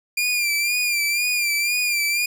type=tone with vibrato; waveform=sawtooth; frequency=2391 Hz; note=D7; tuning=30 cents sharp; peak=-16 dBFS; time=0.17-2.26 s; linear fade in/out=5 ms; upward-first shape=sine; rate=2 Hz; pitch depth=56 cents each way; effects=none